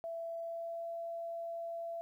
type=tone with pitch glide; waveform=sine; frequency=666 to 673 Hz; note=E5 to E5; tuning=+18 to +36 cents; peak=-38 dBFS; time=0.04-2.01 s; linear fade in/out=0 ms; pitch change=+18 cents; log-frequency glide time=0.16-0.89 s; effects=12-bit